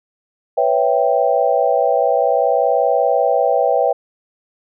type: chord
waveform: sine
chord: C# half-diminished seventh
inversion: third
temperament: equal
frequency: 493.9 / 554.4 / 659.3 / 784 Hz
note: B4 / C#5 / E5 / G5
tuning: 0 / 0 / 0 / 0 cents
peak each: -18 dBFS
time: 0.57-3.93 s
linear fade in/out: 10 ms
effects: none